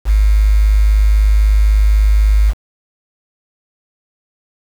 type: tone with quantisation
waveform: sine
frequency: 51.91 Hz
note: G#1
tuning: in tune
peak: -7 dBFS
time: 0.05-2.54 s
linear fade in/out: 50 ms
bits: 5
effects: none